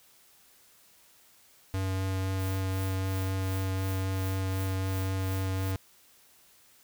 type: tone with vibrato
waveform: square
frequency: 95.1 Hz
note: F#2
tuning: 48 cents sharp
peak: -29 dBFS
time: 1.74-5.76 s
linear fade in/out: 0 ms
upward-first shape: triangle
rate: 3.9 Hz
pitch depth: 10 cents each way
type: noise with tremolo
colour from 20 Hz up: violet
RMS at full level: -43 dBFS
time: 2.39-5.72 s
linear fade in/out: 5 ms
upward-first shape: triangle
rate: 2.8 Hz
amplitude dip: 100%
effects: white hiss -60 dBFS RMS until 6.83 s